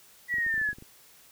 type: linear sweep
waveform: sine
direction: down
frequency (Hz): 1959 to 1661.2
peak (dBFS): -25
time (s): 0.28-0.74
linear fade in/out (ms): 50
type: clicks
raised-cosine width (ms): 3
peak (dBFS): -34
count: 10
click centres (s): 0.341 / 0.384 / 0.465 / 0.541 / 0.579 / 0.615 / 0.689 / 0.73 / 0.785 / 0.824
effects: white hiss -56 dBFS RMS until 1.31 s